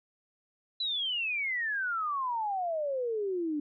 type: exponential sweep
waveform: sine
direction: down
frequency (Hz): 4022 to 288.2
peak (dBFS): -29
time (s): 0.8-3.6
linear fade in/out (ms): 5
effects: none